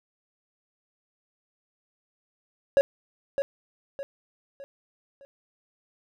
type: tone with echo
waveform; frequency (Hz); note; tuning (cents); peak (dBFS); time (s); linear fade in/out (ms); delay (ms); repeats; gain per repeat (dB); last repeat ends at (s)
triangle; 554.4; C#5; 0; -13; 2.77-2.81; 0; 610; 4; -8; 5.25
effects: none